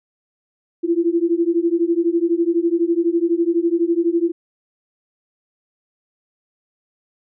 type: beating tone pair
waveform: sine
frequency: 333 / 345 Hz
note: E4 / F4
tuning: +18 / -21 cents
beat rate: 12 Hz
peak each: -18 dBFS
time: 0.83-4.32 s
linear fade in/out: 20 ms
effects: none